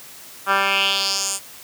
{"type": "tone with band-pass filter sweep", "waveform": "10% pulse", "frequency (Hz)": 196, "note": "G3", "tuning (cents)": 0, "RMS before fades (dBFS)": -20, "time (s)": [0.46, 1.4], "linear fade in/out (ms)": 50, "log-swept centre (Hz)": [1400, 8900], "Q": 2.9, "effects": ["white hiss -41 dBFS RMS until 1.63 s", "high-pass 80 Hz 12 dB/octave"]}